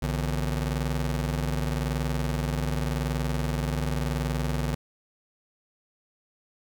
30% pulse ring-modulated tone, 101.7 Hz, G#2, 36 cents flat, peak -20 dBFS, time 0.02-4.75 s, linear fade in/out 5 ms, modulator 40.4 Hz, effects none

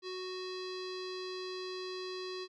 square tone with low-pass filter, 370 Hz, F#4, in tune, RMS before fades -41 dBFS, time 0.02-2.48 s, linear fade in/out 50 ms, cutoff 4500 Hz, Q 6.2, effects none

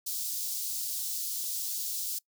white high-pass noise, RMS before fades -34 dBFS, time 0.06-2.19 s, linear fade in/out 10 ms, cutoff 4200 Hz, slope 24 dB/octave, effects noise-tail reverb RT60 0.1 s tail -23 dB re dry

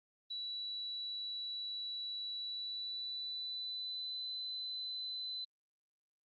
sine tone with pitch glide, 3934 to 4024 Hz, B7 to B7, -7 to +32 cents, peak -39 dBFS, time 0.3-5.45 s, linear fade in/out 10 ms, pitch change +39 cents, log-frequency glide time 2.37-4.33 s, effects Opus 32 kbps

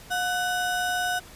square ring-modulated tone, 1108.7 Hz, C#6, in tune, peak -22 dBFS, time 0.1-1.2 s, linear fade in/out 20 ms, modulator 389 Hz, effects pink hiss -47 dBFS RMS until 1.35 s + resampled to 32000 Hz

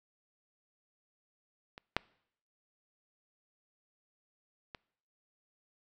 clicks, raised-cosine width 0.3 ms, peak -30 / -11 / -27 dBFS, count 3, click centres 1.779 / 1.966 / 4.748 s, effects noise-tail reverb RT60 0.7 s tail -25 dB re dry

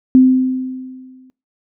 sine tone with exponential decay, 258.1 Hz, C4, 23 cents flat, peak -3 dBFS, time 0.15-1.3 s, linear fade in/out 0 ms, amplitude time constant 250 ms, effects noise-tail reverb RT60 0.3 s tail -22 dB re dry

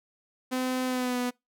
sawtooth tone with pitch glide, 255.8 to 247.1 Hz, C4 to B3, -39 to +1 cents, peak -23 dBFS, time 0.51-1.31 s, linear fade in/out 20 ms, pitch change -60 cents, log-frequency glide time 0.86-1.18 s, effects noise-tail reverb RT60 0.2 s tail -25 dB re dry

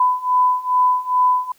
sine beating tone pair, 1000 / 1002.4 Hz, B5 / B5, +21 / +25 cents, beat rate 2.4 Hz, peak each -18 / -16 dBFS, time 0-1.52 s, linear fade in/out 5 ms, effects white hiss -56 dBFS RMS until 1.58 s

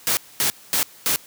white noise bursts, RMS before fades -20 dBFS, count 4, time 0.07-1.16 s, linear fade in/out 0 ms, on 100 ms, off 230 ms, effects white hiss -47 dBFS RMS until 1.26 s + high-pass 80 Hz 12 dB/octave

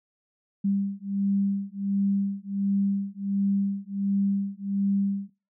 sine beating tone pair, 197.5 / 198.9 Hz, G3 / G3, +13 / +25 cents, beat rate 1.4 Hz, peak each -27 dBFS, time 0.64-5.3 s, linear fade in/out 10 ms, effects noise-tail reverb RT60 0.3 s tail -20 dB re dry

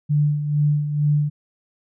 sine tone with tremolo, 147.8 Hz, D3, 11 cents sharp, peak -14 dBFS, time 0.09-1.3 s, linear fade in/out 20 ms, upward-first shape sine, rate 2.2 Hz, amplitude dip 60%, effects none

